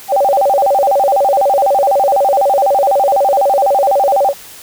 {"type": "tone with vibrato", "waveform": "sine", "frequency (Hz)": 666, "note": "E5", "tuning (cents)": 18, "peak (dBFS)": -8, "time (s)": [0.08, 4.34], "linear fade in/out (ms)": 50, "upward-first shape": "square", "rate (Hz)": 12, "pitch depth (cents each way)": 290, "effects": ["white hiss -35 dBFS RMS until 4.62 s"]}